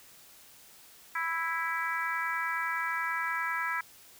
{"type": "harmonic tone", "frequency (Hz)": 329.6, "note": "E4", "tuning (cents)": 0, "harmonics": [3, 4, 5, 6, 7], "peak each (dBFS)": [-36, -35, -34, -36, -40], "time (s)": [1.15, 3.81], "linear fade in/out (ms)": 5, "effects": ["white hiss -55 dBFS RMS until 4.19 s"]}